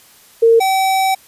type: tone pair in turn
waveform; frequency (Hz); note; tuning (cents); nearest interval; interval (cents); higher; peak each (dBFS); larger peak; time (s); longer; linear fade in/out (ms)
sine / square; 457.8 / 766.6; A#4 / G5; -31 / -39; major sixth; 892; second; -6 / -13; first; 0.42-0.6 / 0.6-1.15; second; 10
effects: white hiss -46 dBFS RMS until 1.27 s + resampled to 32000 Hz